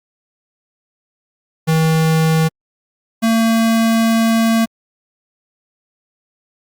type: tone pair in turn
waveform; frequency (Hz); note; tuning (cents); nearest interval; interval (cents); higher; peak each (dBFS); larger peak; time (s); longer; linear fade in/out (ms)
square; 160.1 / 226.4; D#3 / A3; +50 / +50; tritone; 600; second; -12; neither; 1.67-2.49 / 3.22-4.66; second; 20
effects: Opus 48 kbps